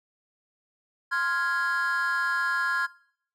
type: chord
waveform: triangle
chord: F minor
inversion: second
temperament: equal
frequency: 1046.5 / 1396.9 / 1661.2 Hz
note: C6 / F6 / Ab6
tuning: 0 / 0 / 0 cents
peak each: -28 / -25 / -24 dBFS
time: 1.11-2.87 s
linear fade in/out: 20 ms
effects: noise-tail reverb RT60 0.6 s tail -21 dB re dry + tanh soft clip ceiling -18 dBFS

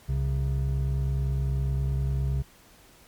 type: tone pair together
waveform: triangle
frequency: 65.36 / 135.1 Hz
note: C2 / C#3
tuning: -1 / -44 cents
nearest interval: octave + minor second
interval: 1257 cents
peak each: -24 / -25 dBFS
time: 0.08-2.43 s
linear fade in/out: 20 ms
effects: pink hiss -55 dBFS RMS until 3.07 s + MP3 96 kbps

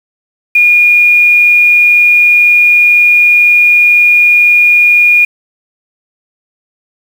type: tone with quantisation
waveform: sine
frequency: 2434 Hz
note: D#7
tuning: 39 cents flat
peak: -3 dBFS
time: 0.55-5.25 s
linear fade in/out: 5 ms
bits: 5
effects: none

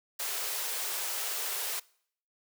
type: high-pass noise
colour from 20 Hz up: white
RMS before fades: -34 dBFS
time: 0.19-1.8 s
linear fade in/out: 10 ms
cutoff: 370 Hz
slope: 96 dB/octave
effects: noise-tail reverb RT60 0.6 s tail -23 dB re dry

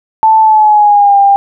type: tone with pitch glide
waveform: sine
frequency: 880 to 797.7 Hz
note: A5 to G5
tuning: 0 to +30 cents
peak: -3 dBFS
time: 0.23-1.36 s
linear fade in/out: 0 ms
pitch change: -170 cents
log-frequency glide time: 0.4-1.18 s
effects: none

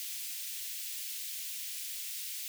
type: high-pass noise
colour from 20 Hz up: white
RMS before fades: -40 dBFS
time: 0-2.48 s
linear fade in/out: 0 ms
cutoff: 2300 Hz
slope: 24 dB/octave
effects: none

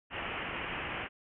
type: low-pass noise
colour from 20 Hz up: white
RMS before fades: -38 dBFS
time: 0.1-1.09 s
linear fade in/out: 50 ms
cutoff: 3000 Hz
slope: 96 dB/octave
effects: none

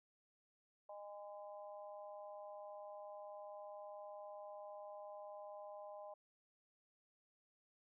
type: harmonic tone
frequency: 204.5 Hz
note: G#3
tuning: 26 cents flat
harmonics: 3 / 4 / 5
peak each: -51 / -55 / -59 dBFS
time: 0.89-6.14 s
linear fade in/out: 5 ms
effects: none

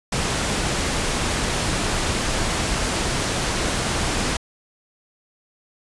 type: low-pass noise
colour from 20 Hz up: pink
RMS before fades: -23 dBFS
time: 0.12-4.37 s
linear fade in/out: 5 ms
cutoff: 10000 Hz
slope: 24 dB/octave
effects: resampled to 24000 Hz

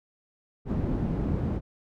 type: low-pass noise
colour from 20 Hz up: white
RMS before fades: -28 dBFS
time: 0.65-1.61 s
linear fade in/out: 50 ms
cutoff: 220 Hz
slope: 12 dB/octave
effects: none

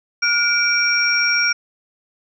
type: tone cluster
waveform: sine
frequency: 1426 / 2327 / 5580 Hz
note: F6 / D7 / F8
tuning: +36 / -17 / -2 cents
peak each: -19 dBFS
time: 0.22-1.53 s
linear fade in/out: 10 ms
effects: none

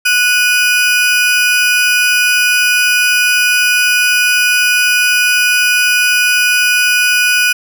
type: tone pair together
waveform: 35% pulse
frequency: 1472 / 2476 Hz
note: F#6 / D#7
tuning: -9 / -9 cents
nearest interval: major sixth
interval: 900 cents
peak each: -10 dBFS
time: 0.05-7.53 s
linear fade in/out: 10 ms
effects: none

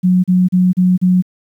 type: tone bursts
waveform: sine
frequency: 182.3 Hz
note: F#3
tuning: 25 cents flat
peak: -8 dBFS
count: 5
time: 0.03-1.224 s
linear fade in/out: 20 ms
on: 210 ms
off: 36 ms
effects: 8-bit

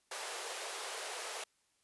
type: high-pass noise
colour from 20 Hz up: pink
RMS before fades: -42 dBFS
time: 0.11-1.44 s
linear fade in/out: 5 ms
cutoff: 410 Hz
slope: 48 dB/octave
effects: white hiss -75 dBFS RMS until 1.83 s + resampled to 24000 Hz

